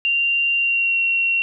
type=tone with pitch glide; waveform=sine; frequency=2774 to 2737 Hz; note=F7 to F7; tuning=-12 to -36 cents; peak=-16 dBFS; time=0.05-1.42 s; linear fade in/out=0 ms; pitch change=-24 cents; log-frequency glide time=0.56-0.99 s; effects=none